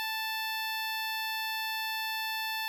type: tone with notch filter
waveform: 10% pulse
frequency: 880 Hz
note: A5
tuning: in tune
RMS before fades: -34 dBFS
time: 0-2.68 s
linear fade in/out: 0 ms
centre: 6500 Hz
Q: 1.9
effects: none